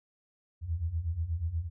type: beating tone pair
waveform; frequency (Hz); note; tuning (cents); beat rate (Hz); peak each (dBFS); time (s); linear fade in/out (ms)
sine; 77.78 / 86.08; D#2 / F2; 0 / -25; 8.3; -35 / -31; 0.61-1.7; 50
effects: none